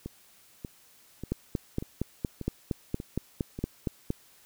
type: two click trains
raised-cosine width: 3 ms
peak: -15 / -23 dBFS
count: 13 / 7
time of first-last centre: 1.32-4.104 / 0.06-3.589 s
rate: 4.31 / 1.7 Hz
effects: white hiss -59 dBFS RMS until 4.45 s